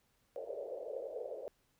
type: band-pass noise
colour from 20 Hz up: pink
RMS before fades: -43 dBFS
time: 0.36-1.48 s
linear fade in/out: 0 ms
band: 450 to 590 Hz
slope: 48 dB/octave
effects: pink hiss -75 dBFS RMS until 1.79 s